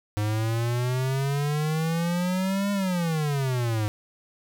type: exponential two-way sweep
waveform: square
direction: up then down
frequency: 103.83 to 203.2 to 103.83 Hz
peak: -24 dBFS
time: 0.17-3.88 s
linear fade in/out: 0 ms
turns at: 2.72 s
effects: none